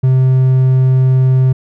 triangle tone, 130.1 Hz, C3, 9 cents flat, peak -5 dBFS, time 0.03-1.53 s, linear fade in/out 10 ms, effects none

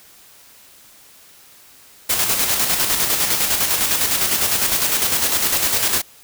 white noise with tremolo, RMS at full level -17 dBFS, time 2.09-6.02 s, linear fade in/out 10 ms, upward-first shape square, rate 9.9 Hz, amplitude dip 40%, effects white hiss -47 dBFS RMS until 6.23 s

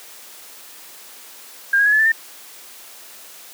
sine tone with pitch steps, 1605 / 1643.5 / 1682.9 / 1723.2 / 1764.5 / 1806.8 Hz, G6 / G#6 / G#6 / A6 / A6 / A6, +40 / -19 / +22 / -37 / +4 / +45 cents, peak -12 dBFS, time 1.73-2.12 s, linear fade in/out 5 ms, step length 65 ms, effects white hiss -41 dBFS RMS until 3.53 s + high-pass 300 Hz 12 dB/octave

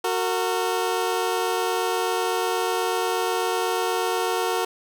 20% pulse tone pair together, 369.2 / 457.4 Hz, F#4 / A#4, -4 / -33 cents, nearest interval major third, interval 371 cents, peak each -20 / -20 dBFS, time 0.04-4.65 s, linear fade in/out 5 ms, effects none

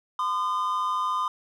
triangle tone pair together, 1023.4 / 1217 Hz, C6 / D#6, -39 / -39 cents, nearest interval minor third, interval 300 cents, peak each -25 dBFS, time 0.19-1.28 s, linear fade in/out 2 ms, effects none

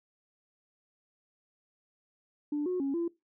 sine tone with pitch steps, 294.3 / 363.8 / 275.5 / 339.5 Hz, D4 / F#4 / C#4 / F4, +4 / -29 / -11 / -49 cents, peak -27 dBFS, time 2.52-3.08 s, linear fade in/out 5 ms, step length 140 ms, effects noise-tail reverb RT60 0.2 s tail -21 dB re dry + tanh soft clip ceiling -25 dBFS

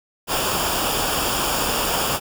pink noise with comb filter, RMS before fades -22 dBFS, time 0.27-2.2 s, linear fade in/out 50 ms, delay 0.49 ms, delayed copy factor -0.65, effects none

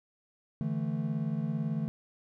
triangle chord, D suspended second, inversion none, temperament equal, 146.83 / 164.81 / 220 Hz, D3 / E3 / A3, 0 / 0 / 0 cents, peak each -32 dBFS, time 0.61-1.88 s, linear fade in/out 0 ms, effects none

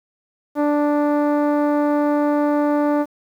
10% pulse tone with low-pass filter, 293.7 Hz, D4, in tune, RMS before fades -18 dBFS, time 0.55-3.06 s, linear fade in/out 50 ms, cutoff 630 Hz, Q 0.6, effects 8-bit

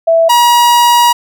sine / 45% pulse tone pair in turn, 660 / 957.5 Hz, E5 / A#5, +2 / +46 cents, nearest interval tritone, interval 644 cents, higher second, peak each -5 dBFS, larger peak neither, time 0.07-0.29 / 0.29-1.13 s, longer second, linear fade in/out 10 ms, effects none

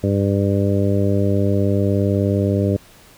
harmonic tone, 99.6 Hz, G2, 28 cents sharp, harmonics 1 / 2 / 3 / 4 / 5 / 6, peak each -18 / -21 / -23 / -24 / -25 / -26 dBFS, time 0.03-2.77 s, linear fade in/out 10 ms, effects pink hiss -47 dBFS RMS until 3.17 s

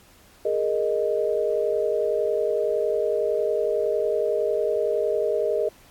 sine chord, Ab suspended second, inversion none, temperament equal with one note detuned, 415.3 / 466.2 / 620.5 Hz, Ab4 / Bb4 / Eb5, 0 / 0 / -5 cents, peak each -25 dBFS, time 0.45-5.69 s, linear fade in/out 5 ms, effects pink hiss -54 dBFS RMS until 5.9 s + AAC 64 kbps

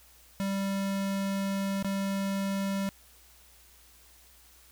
square tone with dropouts, 196 Hz, G3, in tune, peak -29 dBFS, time 0.4-2.89 s, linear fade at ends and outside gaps 0 ms, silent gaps 1.826-1.846 s, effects added 60 Hz sine -61 dBFS peak until 4.71 s + white hiss -58 dBFS RMS until 4.71 s

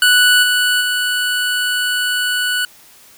25% pulse tone with level steps, 1480 Hz, F#6, in tune, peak -5 / -9 / -12 dBFS, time 0.02-2.65 s, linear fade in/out 2 ms, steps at 0.42 / 0.8 s, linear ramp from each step 20 ms, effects white hiss -45 dBFS RMS until 3.17 s

